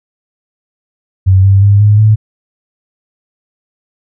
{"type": "tone with pitch steps", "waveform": "sine", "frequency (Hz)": [94.8, 97.92, 101.14, 104.46, 107.89], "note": ["F#2", "G2", "G#2", "G#2", "A2"], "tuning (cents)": [43, -1, -45, 11, -34], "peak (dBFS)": -3, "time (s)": [1.26, 2.16], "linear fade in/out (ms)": 20, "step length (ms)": 180, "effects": []}